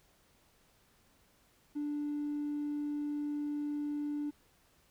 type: tone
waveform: triangle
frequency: 293.7 Hz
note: D4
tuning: in tune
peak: -30 dBFS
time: 1.75-4.31 s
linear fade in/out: 20 ms
effects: tanh soft clip ceiling -30 dBFS + pink hiss -68 dBFS RMS until 4.9 s